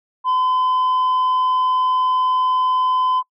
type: tone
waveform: sine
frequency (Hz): 1018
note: C6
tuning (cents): -48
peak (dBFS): -12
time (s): 0.24-3.23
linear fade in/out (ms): 50
effects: noise-tail reverb RT60 0.1 s tail -24 dB re dry + tanh soft clip ceiling -14 dBFS